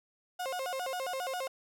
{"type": "tone with vibrato", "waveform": "35% pulse", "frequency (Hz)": 620, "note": "D#5", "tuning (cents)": -6, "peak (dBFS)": -32, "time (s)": [0.39, 1.48], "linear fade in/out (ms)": 10, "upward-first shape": "square", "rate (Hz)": 7.4, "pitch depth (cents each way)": 270, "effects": []}